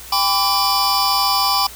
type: tone cluster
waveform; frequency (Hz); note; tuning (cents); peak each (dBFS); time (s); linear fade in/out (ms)
square; 794 / 1003 / 1156 / 4666 / 5170; G5 / B5 / D6 / D8 / E8; +22 / +26 / -28 / -12 / -34; -22; 0.12-1.67; 5
effects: added 60 Hz sine -42 dBFS peak until 1.75 s + white hiss -37 dBFS RMS until 1.75 s